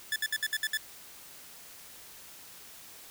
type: tone bursts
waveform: sawtooth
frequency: 1738 Hz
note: A6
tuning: 22 cents flat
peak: -24 dBFS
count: 7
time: 0.12-0.772 s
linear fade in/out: 2 ms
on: 40 ms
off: 62 ms
effects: white hiss -50 dBFS RMS until 3.1 s